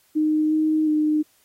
sine tone with pitch steps, 308 / 311.4 / 305.1 Hz, D#4 / D#4 / D#4, -17 / +2 / -34 cents, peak -17 dBFS, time 0.15-1.23 s, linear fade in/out 20 ms, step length 360 ms, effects white hiss -61 dBFS RMS until 1.44 s + AAC 48 kbps

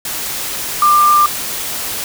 sine tone in noise, 1191 Hz, D6, 24 cents sharp, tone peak -7 dBFS, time 0.82-1.26 s, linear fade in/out 2 ms, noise white, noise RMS -22 dBFS, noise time 0.05-2.04 s, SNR +12 dB, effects none

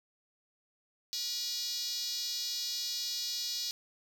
5% pulse tone with high-pass filter, 481.8 Hz, B4, 43 cents flat, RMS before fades -36 dBFS, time 1.13-3.71 s, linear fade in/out 0 ms, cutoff 4500 Hz, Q 3.1, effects none

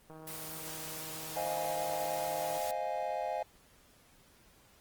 click train, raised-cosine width 1 ms, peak -36 dBFS, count 392, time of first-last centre 0.1-2.575 s, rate 158 Hz
white noise, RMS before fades -43 dBFS, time 0.27-2.71 s, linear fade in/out 2 ms
triangle chord, F minor seventh, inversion second, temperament equal, 523.3 / 622.3 / 698.5 / 830.6 Hz, C5 / Eb5 / F5 / Ab5, 0 / 0 / 0 / 0 cents, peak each -39 / -36 / -36 / -36 dBFS, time 1.36-3.43 s, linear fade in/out 5 ms
effects pink hiss -63 dBFS RMS until 4.8 s + Opus 24 kbps

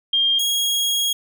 sine / sawtooth tone pair in turn, 3208 / 3292 Hz, G7 / G#7, +39 / -16 cents, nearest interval unison, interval 45 cents, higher second, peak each -15 dBFS, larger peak neither, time 0.13-0.39 / 0.39-1.13 s, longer second, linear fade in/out 5 ms, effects none

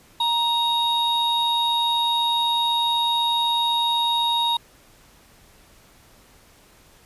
triangle tone pair together, 938 / 3752 Hz, A#5 / A#7, +11 / +11 cents, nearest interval 2 octaves, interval 2400 cents, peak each -20 dBFS, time 0.2-4.57 s, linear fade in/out 5 ms, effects pink hiss -53 dBFS RMS until 7.05 s + resampled to 32000 Hz

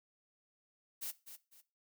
blue noise with echo, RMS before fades -41 dBFS, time 1.01-1.12 s, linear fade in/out 20 ms, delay 250 ms, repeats 2, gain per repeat -10 dB, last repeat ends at 1.62 s, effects noise-tail reverb RT60 0.3 s tail -17 dB re dry

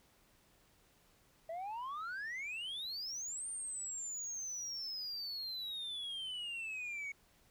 sine exponential two-way sweep, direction up then down, 640 to 8980 to 2210 Hz, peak -37 dBFS, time 1.49-7.12 s, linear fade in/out 5 ms, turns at 3.48 s, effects tanh soft clip ceiling -39 dBFS + pink hiss -69 dBFS RMS until 7.5 s

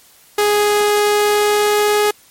sawtooth tone with pitch glide, 415.3 to 417.7 Hz, G#4 to G#4, 0 to +10 cents, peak -8 dBFS, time 0.38-2.11 s, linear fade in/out 5 ms, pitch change +10 cents, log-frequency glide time 1.03-1.99 s, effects white hiss -48 dBFS RMS until 2.3 s + MP3 64 kbps

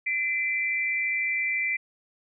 sine tone pair together, 2037 / 2349 Hz, C7 / D7, -47 / 0 cents, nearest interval major second, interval 247 cents, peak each -27 dBFS, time 0.06-1.77 s, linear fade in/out 10 ms, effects none

